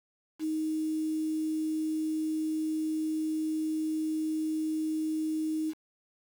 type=tone with quantisation; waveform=sine; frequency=313.2 Hz; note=D#4; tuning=11 cents sharp; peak=-28 dBFS; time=0.39-5.74 s; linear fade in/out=50 ms; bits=8; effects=none